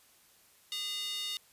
square tone with high-pass filter, 407.7 Hz, G#4, 32 cents flat, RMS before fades -37 dBFS, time 0.72-1.37 s, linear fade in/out 0 ms, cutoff 3400 Hz, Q 4.6, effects white hiss -63 dBFS RMS until 1.52 s + resampled to 32000 Hz

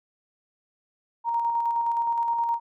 sine tone with tremolo, 933 Hz, A#5, 1 cent sharp, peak -21 dBFS, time 1.24-2.6 s, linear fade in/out 50 ms, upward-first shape square, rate 9.6 Hz, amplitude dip 30%, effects none

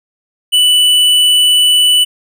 sine tone with tanh clipping, 2974 Hz, F#7, 8 cents sharp, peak -8 dBFS, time 0.52-2.05 s, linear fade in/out 20 ms, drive 13 dB, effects none

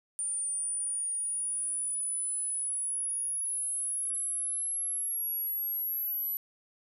sine exponential sweep, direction up, 9210 to 11830 Hz, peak -30 dBFS, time 0.19-6.37 s, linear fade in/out 0 ms, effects none

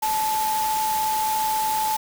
sine tone in noise, 870 Hz, A5, 20 cents flat, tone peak -21 dBFS, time 0.02-1.97 s, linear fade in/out 10 ms, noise white, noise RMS -30 dBFS, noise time 0.02-1.97 s, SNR +6 dB, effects none

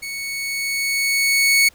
sawtooth tone with level ramp, 2217 Hz, C#7, in tune, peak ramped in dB -24 to -8 dBFS, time 0.02-1.69 s, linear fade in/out 10 ms, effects pink hiss -52 dBFS RMS until 1.74 s

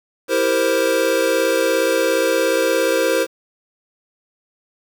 square chord, C dominant seventh, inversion first, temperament equal, 329.6 / 392 / 466.2 / 523.3 Hz, E4 / G4 / Bb4 / C5, 0 / 0 / 0 / 0 cents, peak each -24 / -25 / -21 / -19 dBFS, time 0.28-3.27 s, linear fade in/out 50 ms, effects 7-bit

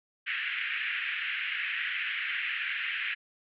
pink band-pass noise, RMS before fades -33 dBFS, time 0.26-3.15 s, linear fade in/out 20 ms, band 1600 to 2900 Hz, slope 48 dB/octave, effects none

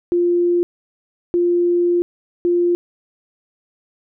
sine tone bursts at uneven times, 349.2 Hz, F4, in tune, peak -13 dBFS, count 3, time 0.12-0.63 / 1.34-2.02 / 2.45-2.75 s, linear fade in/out 0 ms, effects none

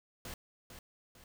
pink noise with echo, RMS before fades -44 dBFS, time 0.25-0.34 s, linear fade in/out 2 ms, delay 450 ms, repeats 2, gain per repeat -7 dB, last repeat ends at 1.24 s, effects none

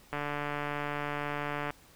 click train, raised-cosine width 0.5 ms, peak -19 dBFS, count 231, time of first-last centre 0.13-1.705 s, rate 146 Hz, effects pink hiss -58 dBFS RMS until 1.95 s

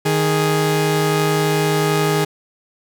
sawtooth tone pair together, 155.5 / 415.1 Hz, D#3 / G#4, -1 / -1 cents, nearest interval octave + perfect fourth, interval 1700 cents, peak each -14 dBFS, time 0.05-2.25 s, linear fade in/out 10 ms, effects none

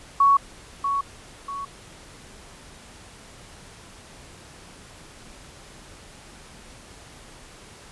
sine tone with echo, 1115 Hz, C#6, 10 cents sharp, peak -13 dBFS, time 0.2-0.37 s, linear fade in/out 5 ms, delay 640 ms, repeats 2, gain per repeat -8 dB, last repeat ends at 1.65 s, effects pink hiss -46 dBFS RMS until 7.91 s + resampled to 24000 Hz

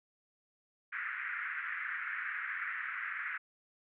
pink band-pass noise, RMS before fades -39 dBFS, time 0.92-3.38 s, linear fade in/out 10 ms, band 1400 to 2100 Hz, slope 48 dB/octave, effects none

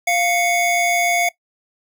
square tone pair together, 696 / 2215 Hz, F5 / C#7, -6 / -2 cents, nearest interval octave + minor sixth, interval 2004 cents, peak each -19 dBFS, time 0.07-1.29 s, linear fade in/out 5 ms, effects noise-tail reverb RT60 0.1 s tail -19 dB re dry

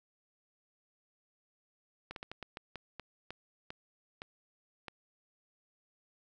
slowing click train, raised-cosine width 0.3 ms, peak -26 dBFS, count 12, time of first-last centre 2.11-4.883 s, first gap 52 ms, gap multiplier 1.29, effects none

